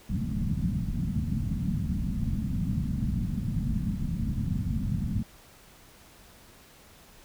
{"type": "low-pass noise", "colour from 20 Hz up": "white", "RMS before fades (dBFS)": -29, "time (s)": [0.09, 5.23], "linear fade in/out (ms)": 10, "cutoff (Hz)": 230, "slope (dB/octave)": 48, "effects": ["pink hiss -54 dBFS RMS until 7.24 s"]}